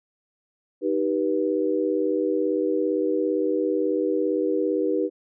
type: chord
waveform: sine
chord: Eb augmented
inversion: none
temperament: just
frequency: 311.1 / 388.9 / 486.1 Hz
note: Eb4 / G4 / B4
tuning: 0 / -14 / -28 cents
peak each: -25 dBFS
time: 0.81-5.1 s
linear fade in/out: 50 ms
effects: none